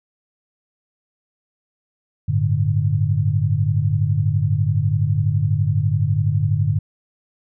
sine chord, G suspended second, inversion none, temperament equal, 98 / 110 / 146.83 Hz, G2 / A2 / D3, 0 / 0 / 0 cents, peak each -20 dBFS, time 2.28-6.79 s, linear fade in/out 10 ms, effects none

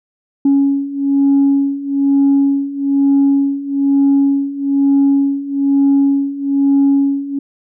sine beating tone pair, 277.2 / 278.3 Hz, C#4 / C#4, 0 / +7 cents, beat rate 1.1 Hz, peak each -14 / -11 dBFS, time 0.45-7.39 s, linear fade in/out 5 ms, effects tanh soft clip ceiling -5 dBFS

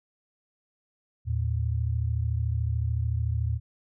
sine tone pair together, 79.72 / 113.4 Hz, D#2 / A#2, +43 / -47 cents, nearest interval tritone, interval 610 cents, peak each -27 dBFS, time 1.25-3.6 s, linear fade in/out 50 ms, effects none

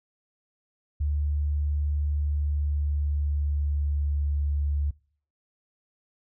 sine tone with pitch glide, 73.42 to 72.33 Hz, D2 to D2, 0 to -26 cents, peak -23 dBFS, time 1-4.91 s, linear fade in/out 10 ms, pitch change -26 cents, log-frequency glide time 2.12-4.33 s, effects noise-tail reverb RT60 0.5 s tail -24 dB re dry

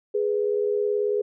sine tone pair together, 415.3 / 493.9 Hz, G#4 / B4, 0 / 0 cents, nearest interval minor third, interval 300 cents, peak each -22 / -27 dBFS, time 0.14-1.22 s, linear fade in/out 10 ms, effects none

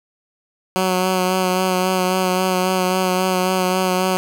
10% pulse tone with vibrato, 185 Hz, F#3, in tune, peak -8 dBFS, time 0.76-4.17 s, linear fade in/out 0 ms, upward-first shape sine, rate 3.7 Hz, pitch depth 21 cents each way, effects none

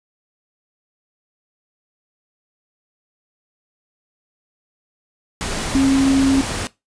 sine tone in noise, 270.3 Hz, C#4, 44 cents flat, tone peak -12 dBFS, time 5.75-6.41 s, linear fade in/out 0 ms, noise pink, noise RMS -24 dBFS, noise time 5.41-6.67 s, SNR +9 dB, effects noise-tail reverb RT60 0.2 s tail -19 dB re dry + resampled to 22050 Hz

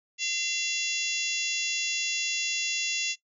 harmonic tone with a mistuned harmonic, 684 Hz, F5, 36 cents flat, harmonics 3 / 4 / 5 / 6 / 7 / 8 / 9 / 10, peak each -37 / -30 / -36 / -40 / -37 / -40 / -36 / -35 dBFS, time 0.18-3.16 s, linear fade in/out 50 ms, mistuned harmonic 6, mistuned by -16 cents, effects noise-tail reverb RT60 0.1 s tail -19 dB re dry

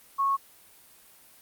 sine tone, 1100 Hz, C#6, 14 cents flat, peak -22 dBFS, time 0.18-0.37 s, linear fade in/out 20 ms, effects white hiss -55 dBFS RMS until 1.41 s + Opus 32 kbps

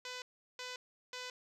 5% pulse tone bursts, 501 Hz, B4, 25 cents sharp, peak -30 dBFS, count 3, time 0.05-1.3 s, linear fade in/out 2 ms, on 170 ms, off 370 ms, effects low-pass 7000 Hz 12 dB/octave

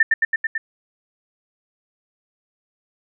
sine tone with echo, 1791 Hz, A6, 30 cents sharp, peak -10 dBFS, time 0-0.03 s, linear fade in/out 5 ms, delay 110 ms, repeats 5, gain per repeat -2 dB, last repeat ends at 0.58 s, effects none

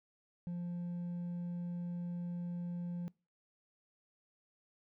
sine tone with hard clipping, 174.61 Hz, F3, in tune, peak -38 dBFS, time 0.47-3.08 s, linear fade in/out 0 ms, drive 2 dB, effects noise-tail reverb RT60 0.3 s tail -24 dB re dry

